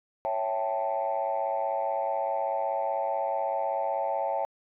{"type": "chord", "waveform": "sine", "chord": "A dominant seventh", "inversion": "first", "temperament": "equal", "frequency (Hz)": [554.4, 659.3, 784, 880], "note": ["C#5", "E5", "G5", "A5"], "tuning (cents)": [0, 0, 0, 0], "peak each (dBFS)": -31, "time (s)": [0.25, 4.45], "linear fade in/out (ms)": 0, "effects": ["tanh soft clip ceiling -19 dBFS"]}